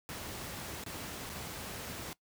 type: noise with dropouts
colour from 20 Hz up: pink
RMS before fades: -42 dBFS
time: 0.09-2.13 s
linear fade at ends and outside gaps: 0 ms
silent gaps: 0.838-0.863 / 1.294-1.299 s
effects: noise-tail reverb RT60 0.1 s tail -20 dB re dry + high-pass 60 Hz 12 dB/octave